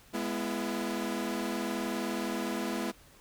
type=chord; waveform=sawtooth; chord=E major; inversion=first; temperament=equal with one note detuned; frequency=207.7 / 246.9 / 335.4 Hz; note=G#3 / B3 / E4; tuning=0 / 0 / +30 cents; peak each=-32 dBFS; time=0.13-2.92 s; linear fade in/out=20 ms; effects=pink hiss -58 dBFS RMS until 3.2 s